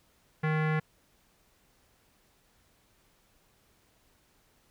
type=tone with low-pass filter; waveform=square; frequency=155.56 Hz; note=D#3; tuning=in tune; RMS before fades=-28 dBFS; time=0.43-0.8 s; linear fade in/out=10 ms; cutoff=1900 Hz; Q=2.9; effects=pink hiss -67 dBFS RMS until 4.7 s